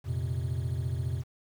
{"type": "chord", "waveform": "triangle", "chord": "F suspended fourth", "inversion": "none", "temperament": "just", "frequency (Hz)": [87.31, 116.41, 130.96], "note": ["F2", "Bb2", "C3"], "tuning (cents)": [0, -2, 2], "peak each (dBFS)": [-31, -32, -31], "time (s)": [0.04, 1.24], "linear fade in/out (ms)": 50, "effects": ["9-bit"]}